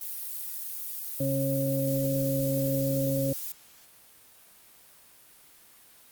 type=noise; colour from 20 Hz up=violet; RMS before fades=-36 dBFS; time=0.01-3.52 s; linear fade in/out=2 ms
type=harmonic tone; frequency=136.3 Hz; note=C#3; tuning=29 cents flat; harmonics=1 / 2 / 4; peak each=-29 / -30 / -29 dBFS; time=1.2-3.33 s; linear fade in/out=5 ms
effects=white hiss -55 dBFS RMS until 6.11 s + Opus 32 kbps